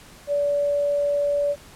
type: tone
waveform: sine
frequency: 576 Hz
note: D5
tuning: 34 cents flat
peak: -19 dBFS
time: 0.27-1.56 s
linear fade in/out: 50 ms
effects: pink hiss -47 dBFS RMS until 1.75 s + low-pass 12000 Hz 12 dB/octave